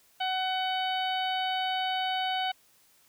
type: harmonic tone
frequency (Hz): 750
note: F#5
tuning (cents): +23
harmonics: 1 / 2 / 3 / 4 / 5 / 6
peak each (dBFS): -29 / -37 / -39 / -34 / -40 / -48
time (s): 0.2-2.52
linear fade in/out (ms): 10
effects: white hiss -63 dBFS RMS until 3.08 s